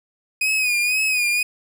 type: tone with vibrato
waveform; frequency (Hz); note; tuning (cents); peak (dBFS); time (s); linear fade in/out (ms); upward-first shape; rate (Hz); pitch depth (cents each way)
40% pulse; 2489; D#7; 0; -17; 0.41-1.43; 5; sine; 2; 62
effects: none